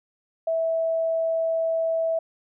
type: tone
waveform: sine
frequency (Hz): 654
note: E5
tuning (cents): -14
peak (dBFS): -21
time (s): 0.47-2.19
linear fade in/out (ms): 5
effects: none